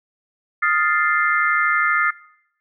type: chord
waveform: sine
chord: F dominant seventh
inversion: third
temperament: equal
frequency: 1244.5 / 1396.9 / 1760 / 2093 Hz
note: Eb6 / F6 / A6 / C7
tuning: 0 / 0 / 0 / 0 cents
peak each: -21 dBFS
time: 0.62-2.11 s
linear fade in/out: 10 ms
effects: noise-tail reverb RT60 0.8 s tail -22 dB re dry